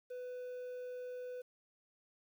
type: tone with quantisation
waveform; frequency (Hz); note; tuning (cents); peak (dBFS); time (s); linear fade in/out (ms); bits
triangle; 498.7; B4; +17; -40; 0.1-1.42; 10; 11
effects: none